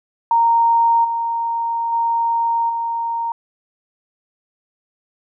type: tone with level steps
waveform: sine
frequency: 927 Hz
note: A#5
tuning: 10 cents flat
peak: -11 / -18 / -15 / -19 dBFS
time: 0.31-3.32 s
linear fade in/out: 2 ms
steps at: 1.04 / 1.92 / 2.69 s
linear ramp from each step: 10 ms
effects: none